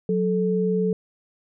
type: tone pair together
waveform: sine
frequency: 183.4 / 436.2 Hz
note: F#3 / A4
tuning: -15 / -15 cents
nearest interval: octave + minor third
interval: 1500 cents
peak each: -22 dBFS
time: 0.09-0.93 s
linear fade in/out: 2 ms
effects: none